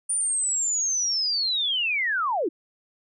sine linear sweep, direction down, 9397 to 281.8 Hz, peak -22 dBFS, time 0.09-2.49 s, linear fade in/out 10 ms, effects none

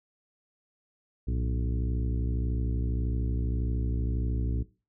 harmonic tone with a mistuned harmonic, 61.74 Hz, B1, in tune, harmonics 1 / 2 / 3 / 4 / 5 / 6 / 7, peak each -28 / -33 / -39 / -40 / -42 / -46 / -48 dBFS, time 1.27-4.63 s, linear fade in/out 10 ms, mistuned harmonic 2, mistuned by -130 cents, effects noise-tail reverb RT60 0.3 s tail -17 dB re dry

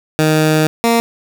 15% pulse tone pair in turn, 155.56 / 232.2 Hz, D#3 / A#3, 0 / -7 cents, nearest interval perfect fifth, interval 693 cents, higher second, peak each -4 dBFS, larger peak neither, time 0.19-0.67 / 0.84-1 s, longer first, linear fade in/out 0 ms, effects none

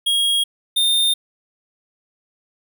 square tone pair in turn, 3280 / 3631 Hz, G#7 / A#7, -22 / -46 cents, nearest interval major second, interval 176 cents, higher second, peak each -16 / -15 dBFS, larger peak second, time 0.06-0.44 / 0.76-1.14 s, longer neither, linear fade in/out 10 ms, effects none

